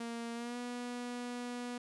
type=tone with pitch glide; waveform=sawtooth; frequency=233.1 to 243.8 Hz; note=A#3 to B3; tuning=0 to -22 cents; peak=-35 dBFS; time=0-1.78 s; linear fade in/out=5 ms; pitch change=+78 cents; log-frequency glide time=0.34-0.57 s; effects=resampled to 24000 Hz